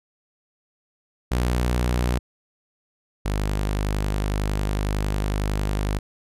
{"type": "tone pair in turn", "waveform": "sawtooth", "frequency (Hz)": [60.8, 50.96], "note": ["B1", "G#1"], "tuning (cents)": [-26, -32], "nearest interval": "minor third", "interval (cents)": 306, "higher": "first", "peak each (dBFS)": [-16, -18], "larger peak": "first", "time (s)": [[1.31, 2.19], [3.25, 5.99]], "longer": "second", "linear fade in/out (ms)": 10, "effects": ["resampled to 32000 Hz"]}